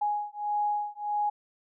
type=beating tone pair; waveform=sine; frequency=830.6 / 832.2 Hz; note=G#5 / G#5; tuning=0 / +3 cents; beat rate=1.6 Hz; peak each=-30 / -30 dBFS; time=0.01-1.3 s; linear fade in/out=10 ms; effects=none